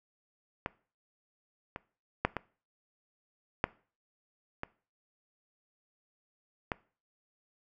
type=clicks; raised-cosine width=0.5 ms; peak=-17 / -23 / -10 / -17 / -10 / -20 / -16 dBFS; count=7; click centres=0.661 / 1.761 / 2.25 / 2.367 / 3.641 / 4.634 / 6.718 s; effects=noise-tail reverb RT60 0.4 s tail -21 dB re dry

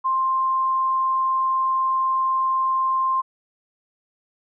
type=tone; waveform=sine; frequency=1052 Hz; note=C6; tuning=9 cents sharp; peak=-18 dBFS; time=0.04-3.22 s; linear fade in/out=20 ms; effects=none

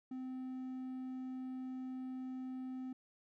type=tone; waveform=triangle; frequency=257.9 Hz; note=C4; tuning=25 cents flat; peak=-39 dBFS; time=0.11-2.93 s; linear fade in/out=5 ms; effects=none

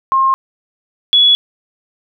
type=tone pair in turn; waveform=sine; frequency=1067 / 3388 Hz; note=C6 / G#7; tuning=+34 / +34 cents; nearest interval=octave + minor sixth; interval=2000 cents; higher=second; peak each=-9 / -6 dBFS; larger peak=second; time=0.12-0.34 / 1.13-1.35 s; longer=neither; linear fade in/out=0 ms; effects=none

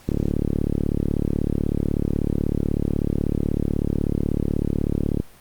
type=click train; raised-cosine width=3 ms; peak=-8 dBFS; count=186; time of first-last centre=0.09-5.2 s; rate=36.2 Hz; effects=pink hiss -50 dBFS RMS until 5.4 s + Opus 48 kbps

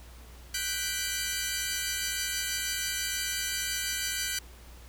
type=chord; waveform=10% pulse; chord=G major seventh; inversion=third; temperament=equal; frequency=1480 / 1568 / 1975.5 / 2349 Hz; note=F#6 / G6 / B6 / D7; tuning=0 / 0 / 0 / 0 cents; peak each=-27 dBFS; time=0.54-4.39 s; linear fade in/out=5 ms; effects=added 60 Hz sine -47 dBFS peak until 4.88 s + pink hiss -54 dBFS RMS until 4.88 s

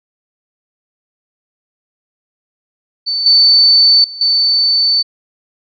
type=tone with level steps; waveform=sine; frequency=4521 Hz; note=C#8; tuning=33 cents sharp; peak=-14 / -5 / -25 / -9 dBFS; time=3.06-5.03 s; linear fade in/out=20 ms; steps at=3.26 / 4.04 / 4.21 s; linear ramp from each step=2 ms; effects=none

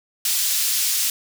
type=high-pass noise; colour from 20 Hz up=pink; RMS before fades=-21 dBFS; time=0.25-1.1 s; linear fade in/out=2 ms; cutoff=4500 Hz; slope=12 dB/octave; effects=none

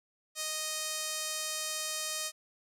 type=tone with band-pass filter; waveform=sawtooth; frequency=622.3 Hz; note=D#5; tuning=in tune; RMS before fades=-36 dBFS; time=0.35-2.32 s; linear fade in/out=50 ms; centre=7400 Hz; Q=1.1; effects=none

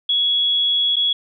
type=tone with dropouts; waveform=sine; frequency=3354 Hz; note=G#7; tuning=16 cents sharp; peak=-15 dBFS; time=0.09-1.13 s; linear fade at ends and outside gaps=5 ms; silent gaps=0.959-0.965 s; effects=none

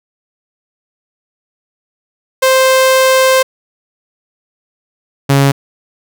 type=tone pair in turn; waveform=sawtooth; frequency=523.3 / 138.6 Hz; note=C5 / C#3; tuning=0 / 0 cents; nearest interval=octave + major seventh; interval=2300 cents; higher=first; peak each=-3 dBFS; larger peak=neither; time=2.42-3.43 / 5.29-5.52 s; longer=first; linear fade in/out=10 ms; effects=none

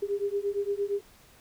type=beating tone pair; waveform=sine; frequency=399 / 407.7 Hz; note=G4 / G#4; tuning=+31 / -32 cents; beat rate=8.7 Hz; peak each=-30 dBFS; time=0.02-1.01 s; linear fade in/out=10 ms; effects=pink hiss -57 dBFS RMS until 1.4 s

